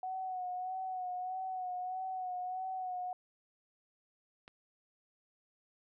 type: tone with vibrato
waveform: sine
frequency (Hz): 740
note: F#5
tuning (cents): 0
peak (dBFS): -36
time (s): 0.03-3.13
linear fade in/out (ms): 2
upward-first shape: sine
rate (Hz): 1.6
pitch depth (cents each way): 36
type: click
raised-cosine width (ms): 0.3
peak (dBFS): -35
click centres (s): 4.479
effects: none